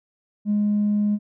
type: tone with tanh clipping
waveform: triangle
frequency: 207.7 Hz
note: G#3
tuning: in tune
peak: -18 dBFS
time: 0.45-1.19 s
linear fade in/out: 50 ms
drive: 5 dB
effects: none